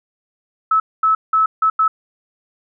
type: tone bursts at uneven times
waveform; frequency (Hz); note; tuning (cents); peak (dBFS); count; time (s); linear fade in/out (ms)
sine; 1300; E6; -24; -11; 5; 0.71-0.8 / 1.03-1.15 / 1.33-1.46 / 1.62-1.7 / 1.79-1.88; 5
effects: none